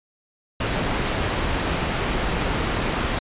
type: low-pass noise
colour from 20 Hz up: pink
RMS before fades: -24 dBFS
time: 0.6-3.19 s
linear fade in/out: 5 ms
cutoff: 3300 Hz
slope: 12 dB/octave
effects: resampled to 8000 Hz